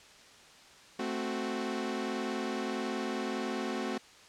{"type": "chord", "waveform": "sawtooth", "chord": "F# diminished", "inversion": "first", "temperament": "equal", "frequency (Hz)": [220, 261.6, 370], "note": ["A3", "C4", "F#4"], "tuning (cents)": [0, 0, 0], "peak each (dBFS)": -33, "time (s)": [0.99, 3.98], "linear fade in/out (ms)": 5, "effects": ["white hiss -55 dBFS RMS until 4.28 s", "low-pass 6000 Hz 12 dB/octave"]}